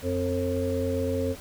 harmonic tone with a mistuned harmonic, 89.6 Hz, F2, 45 cents sharp, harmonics 1 / 3 / 5 / 6, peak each -30 / -30 / -30 / -30 dBFS, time 0.02-1.36 s, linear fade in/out 50 ms, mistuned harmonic 3, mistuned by -44 cents, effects pink hiss -45 dBFS RMS until 1.4 s

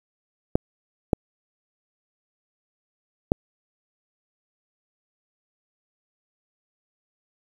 clicks, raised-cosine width 2 ms, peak -4 dBFS, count 3, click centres 0.555 / 1.132 / 3.319 s, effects 7-bit

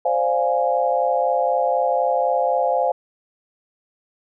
sine chord, D half-diminished seventh, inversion third, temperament equal, 523.3 / 587.3 / 698.5 / 830.6 Hz, C5 / D5 / F5 / Ab5, 0 / 0 / 0 / 0 cents, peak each -21 / -25 / -21 / -23 dBFS, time 0.05-2.92 s, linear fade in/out 5 ms, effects none

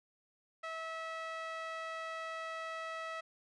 sawtooth tone with band-pass filter, 649 Hz, E5, 27 cents flat, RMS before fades -42 dBFS, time 0.63-3.21 s, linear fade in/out 10 ms, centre 1600 Hz, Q 1.3, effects resampled to 24000 Hz

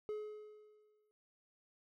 triangle tone with exponential decay, 424.4 Hz, G#4, 38 cents sharp, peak -35 dBFS, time 0.09-1.11 s, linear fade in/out 0 ms, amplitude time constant 220 ms, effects none

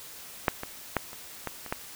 clicks, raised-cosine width 0.5 ms, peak -6 / -18 / -9 / -27 / -16 / -25 / -13 dBFS, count 7, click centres 0.482 / 0.634 / 0.967 / 1.131 / 1.473 / 1.663 / 1.725 s, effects white hiss -45 dBFS RMS until 1.95 s

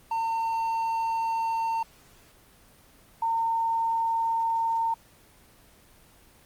triangle / sine tone pair in turn, 907 / 911.1 Hz, A#5 / A#5, -48 / -40 cents, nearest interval unison, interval 8 cents, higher second, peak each -23 dBFS, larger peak neither, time 0.11-1.83 / 3.22-4.94 s, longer neither, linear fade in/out 5 ms, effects pink hiss -56 dBFS RMS until 6.45 s + Opus 24 kbps

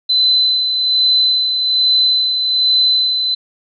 sine tone with tremolo, 4032 Hz, B7, 35 cents sharp, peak -9 dBFS, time 0.09-3.35 s, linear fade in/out 10 ms, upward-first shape sine, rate 1.2 Hz, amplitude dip 45%, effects none

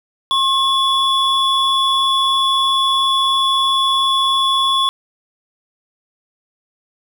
triangle tone pair together, 1077 / 3426 Hz, C6 / A7, +50 / -47 cents, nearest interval octave + minor sixth, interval 2003 cents, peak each -14 dBFS, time 0.31-4.89 s, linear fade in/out 0 ms, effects none

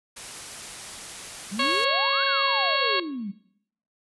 white noise, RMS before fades -38 dBFS, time 0.16-1.85 s, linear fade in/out 10 ms
sine exponential two-way sweep, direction up then down, 184.8 to 1661.2 to 184.8 Hz, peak -29 dBFS, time 1.51-3.32 s, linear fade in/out 20 ms, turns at 2.25 s
harmonic tone, 550 Hz, C#5, 14 cents flat, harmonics 1 / 2 / 3 / 4 / 5 / 6 / 7 / 8, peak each -31 / -26 / -31 / -30 / -28 / -30 / -32 / -29 dBFS, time 1.59-3 s, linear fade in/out 5 ms
effects noise-tail reverb RT60 0.7 s tail -19 dB re dry + resampled to 24000 Hz

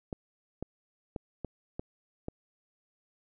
clicks, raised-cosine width 2 ms, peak -22 dBFS, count 6, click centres 0.128 / 0.626 / 1.162 / 1.447 / 1.795 / 2.284 s, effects none

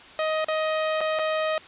sawtooth tone with dropouts, 627 Hz, D#5, 13 cents sharp, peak -19 dBFS, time 0.19-1.58 s, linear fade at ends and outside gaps 1 ms, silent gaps 0.445-0.484 / 1.007-1.012 / 1.189-1.193 s, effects white hiss -46 dBFS RMS until 1.67 s + resampled to 8000 Hz

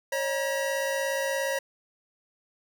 square tone cluster, 546 / 603 / 950 / 1923 Hz, C#5 / D5 / A#5 / B6, -26 / +46 / +33 / -47 cents, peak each -29 / -37 / -37 / -34 dBFS, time 0.12-1.59 s, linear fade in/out 5 ms, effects none

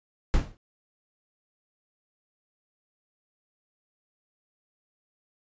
brown noise with exponential decay, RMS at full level -18 dBFS, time 0.34-0.57 s, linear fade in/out 0 ms, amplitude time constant 49 ms, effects resampled to 16000 Hz

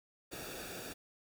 pink noise with comb filter, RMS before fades -45 dBFS, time 0.31-0.94 s, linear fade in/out 20 ms, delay 0.97 ms, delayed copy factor -0.7, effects none

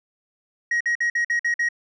sine tone bursts, 1891 Hz, A#6, 24 cents sharp, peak -16 dBFS, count 7, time 0.71-1.688 s, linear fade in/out 5 ms, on 96 ms, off 51 ms, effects tanh soft clip ceiling -18 dBFS

